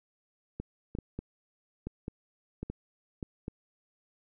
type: clicks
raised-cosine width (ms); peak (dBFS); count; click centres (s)
3; -23; 10; 0.6 / 0.951 / 0.987 / 1.19 / 1.87 / 2.081 / 2.63 / 2.7 / 3.228 / 3.481
effects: none